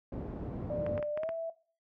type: low-pass noise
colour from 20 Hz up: pink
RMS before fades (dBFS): -37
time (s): 0.12-1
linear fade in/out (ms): 2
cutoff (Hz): 460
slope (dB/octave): 12
type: tone with pitch glide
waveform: sine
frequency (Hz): 594 to 659.1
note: D5 to E5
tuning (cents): +20 to 0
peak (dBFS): -32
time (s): 0.7-1.5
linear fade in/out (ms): 5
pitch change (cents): +180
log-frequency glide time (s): 1.14-1.29
type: clicks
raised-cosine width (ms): 0.5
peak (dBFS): -26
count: 6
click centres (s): 0.865 / 0.978 / 1.027 / 1.175 / 1.234 / 1.291
effects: noise-tail reverb RT60 0.4 s tail -19 dB re dry + high-pass 60 Hz 12 dB/octave